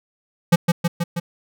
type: tone with echo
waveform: square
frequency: 171.4 Hz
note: F3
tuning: 32 cents flat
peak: -10 dBFS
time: 0.52-0.56 s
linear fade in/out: 10 ms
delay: 160 ms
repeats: 4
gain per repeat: -3 dB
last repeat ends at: 1.2 s
effects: none